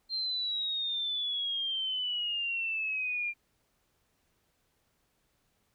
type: exponential sweep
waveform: sine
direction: down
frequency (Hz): 4186 to 2385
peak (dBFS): -30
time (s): 0.09-3.34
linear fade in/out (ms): 50
effects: pink hiss -74 dBFS RMS until 5.74 s